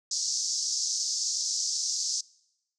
pink band-pass noise, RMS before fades -30 dBFS, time 0.11-2.21 s, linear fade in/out 5 ms, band 4900 to 6800 Hz, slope 48 dB/octave, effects noise-tail reverb RT60 0.9 s tail -24 dB re dry

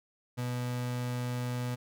35% pulse tone, 123.47 Hz, B2, in tune, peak -30 dBFS, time 0.37-1.76 s, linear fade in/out 20 ms, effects none

